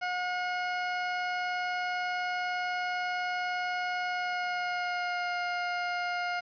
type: tone with pitch glide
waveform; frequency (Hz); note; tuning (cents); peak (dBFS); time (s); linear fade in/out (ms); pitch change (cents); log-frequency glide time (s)
20% pulse; 722 to 709.2; F#5 to F5; -43 to +26; -25; 0.01-6.41; 20; -31; 4.09-5.36
effects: resampled to 11025 Hz + 9-bit